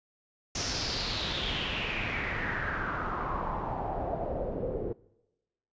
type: noise with low-pass filter sweep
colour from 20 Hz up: pink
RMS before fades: -33 dBFS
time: 0.55-4.93 s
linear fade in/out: 5 ms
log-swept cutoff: 5900 to 420 Hz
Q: 4.8
effects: noise-tail reverb RT60 1.0 s tail -22 dB re dry + resampled to 16000 Hz